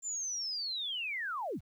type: linear sweep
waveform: sine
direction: down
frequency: 7290 to 34.65 Hz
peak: -34 dBFS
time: 0.02-1.61 s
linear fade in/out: 50 ms
effects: 11-bit